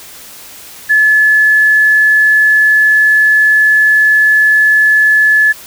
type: tone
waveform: sine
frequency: 1720 Hz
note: A6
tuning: 40 cents flat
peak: -5 dBFS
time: 0.89-5.53 s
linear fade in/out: 20 ms
effects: white hiss -33 dBFS RMS until 5.66 s